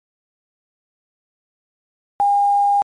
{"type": "tone with quantisation", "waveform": "sine", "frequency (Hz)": 809, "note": "G#5", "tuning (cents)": -46, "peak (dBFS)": -12, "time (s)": [2.2, 2.82], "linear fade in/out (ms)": 0, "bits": 7, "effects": ["MP3 48 kbps"]}